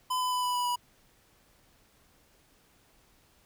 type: tone with pitch steps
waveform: square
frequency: 1011 / 1004 / 997.1 / 990.2 / 983.4 / 976.6 Hz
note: B5 / B5 / B5 / B5 / B5 / B5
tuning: +40 / +28 / +16 / +4 / -8 / -20 cents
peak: -28 dBFS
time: 0.1-0.76 s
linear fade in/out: 10 ms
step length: 110 ms
effects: pink hiss -64 dBFS RMS until 3.45 s